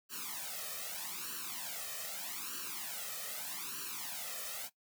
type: noise with flanger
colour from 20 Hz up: white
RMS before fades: -42 dBFS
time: 0.09-4.7 s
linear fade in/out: 50 ms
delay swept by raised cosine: 0.69 to 1.64 ms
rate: 0.81 Hz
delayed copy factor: +0.95
effects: noise-tail reverb RT60 0.1 s tail -17 dB re dry + high-pass 200 Hz 12 dB/octave